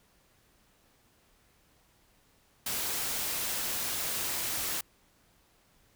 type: noise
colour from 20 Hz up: white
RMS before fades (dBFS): -33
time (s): 2.66-4.81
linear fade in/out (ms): 5
effects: pink hiss -66 dBFS RMS until 5.95 s